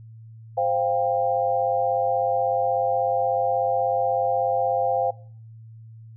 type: chord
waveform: sine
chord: C suspended fourth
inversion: none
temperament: equal with one note detuned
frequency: 523.3 / 698.5 / 794.9 Hz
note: C5 / F5 / G5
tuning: 0 / 0 / +24 cents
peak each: -24 dBFS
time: 0.57-5.11 s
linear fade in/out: 10 ms
effects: noise-tail reverb RT60 0.5 s tail -21 dB re dry + added 112 Hz sine -41 dBFS peak until 6.16 s